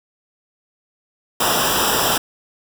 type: noise with comb filter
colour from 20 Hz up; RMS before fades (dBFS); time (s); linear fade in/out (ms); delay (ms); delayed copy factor
pink; -18; 1.4-2.18; 5; 0.46; -0.9
effects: none